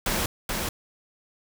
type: noise with echo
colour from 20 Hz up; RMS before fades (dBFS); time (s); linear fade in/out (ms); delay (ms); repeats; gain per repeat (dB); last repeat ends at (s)
pink; -26; 0.06-0.26; 2; 430; 1; -3; 0.69
effects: none